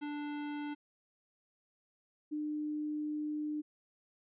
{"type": "tone pair in turn", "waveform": ["square", "sine"], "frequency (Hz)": [293.7, 301.1], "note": ["D4", "D4"], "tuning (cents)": [0, 43], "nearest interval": "unison", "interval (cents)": 43, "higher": "second", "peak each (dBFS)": [-38, -34], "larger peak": "second", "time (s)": [[0.01, 0.75], [2.31, 3.62]], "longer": "second", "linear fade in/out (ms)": 20, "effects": ["resampled to 8000 Hz"]}